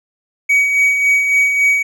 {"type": "tone with tremolo", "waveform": "triangle", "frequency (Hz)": 2261, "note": "C#7", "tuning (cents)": 34, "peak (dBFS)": -7, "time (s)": [0.49, 1.83], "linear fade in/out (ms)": 10, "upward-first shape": "sine", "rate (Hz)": 3.6, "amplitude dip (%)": 45, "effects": []}